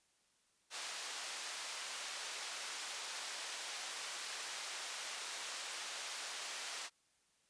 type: band-pass noise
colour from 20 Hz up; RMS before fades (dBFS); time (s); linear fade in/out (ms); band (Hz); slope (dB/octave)
white; -45; 0.7-6.9; 50; 630 to 6200; 12
effects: white hiss -75 dBFS RMS until 7.49 s + resampled to 22050 Hz